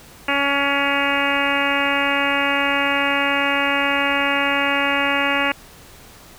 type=harmonic tone; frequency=280.8 Hz; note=C#4; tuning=22 cents sharp; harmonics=1 / 2 / 3 / 4 / 5 / 6 / 7 / 8 / 9 / 10; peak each=-26 / -26 / -26 / -26 / -26 / -26 / -26 / -26 / -26 / -26 dBFS; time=0.28-5.52 s; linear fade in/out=5 ms; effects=pink hiss -44 dBFS RMS until 6.38 s